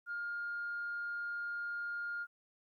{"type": "tone", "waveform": "sine", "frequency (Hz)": 1413, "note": "F6", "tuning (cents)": 20, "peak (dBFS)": -36, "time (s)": [0.06, 2.27], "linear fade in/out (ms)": 50, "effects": ["tanh soft clip ceiling -32 dBFS", "13-bit"]}